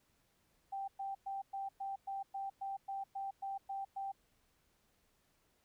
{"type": "tone bursts", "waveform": "sine", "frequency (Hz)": 784, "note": "G5", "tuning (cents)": 0, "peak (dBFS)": -38, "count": 13, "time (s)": [0.72, 4.12], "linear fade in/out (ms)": 10, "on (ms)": 160, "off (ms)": 110, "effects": ["pink hiss -75 dBFS RMS until 5.64 s"]}